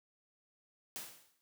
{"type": "noise with exponential decay", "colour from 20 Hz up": "white", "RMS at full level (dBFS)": -41, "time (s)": [0.96, 1.41], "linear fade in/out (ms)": 0, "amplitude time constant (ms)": 96, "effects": ["high-pass 100 Hz 12 dB/octave"]}